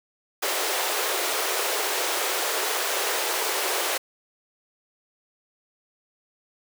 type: high-pass noise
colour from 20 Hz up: pink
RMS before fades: -26 dBFS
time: 0.42-3.98 s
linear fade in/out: 10 ms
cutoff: 370 Hz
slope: 48 dB/octave
effects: none